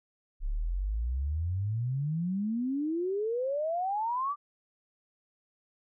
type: exponential sweep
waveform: sine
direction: up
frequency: 32.7 to 1193 Hz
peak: -28 dBFS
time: 0.4-4.36 s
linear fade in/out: 50 ms
effects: none